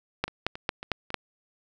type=two click trains; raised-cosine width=0.3 ms; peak=-9 / -21 dBFS; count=5 / 4; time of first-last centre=0.24-1.143 / 0.28-1.104 s; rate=4.43 / 3.64 Hz; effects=none